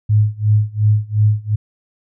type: tone with tremolo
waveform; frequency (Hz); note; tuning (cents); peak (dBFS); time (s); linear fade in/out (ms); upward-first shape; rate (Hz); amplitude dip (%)
sine; 106.1; G#2; +38; -8; 0.09-1.56; 10; sine; 2.8; 95
effects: none